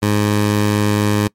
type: tone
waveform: 15% pulse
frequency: 104.2 Hz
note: G#2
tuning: 6 cents sharp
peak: -7 dBFS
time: 0.02-1.28 s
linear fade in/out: 10 ms
effects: noise-tail reverb RT60 0.1 s tail -23 dB re dry + MP3 64 kbps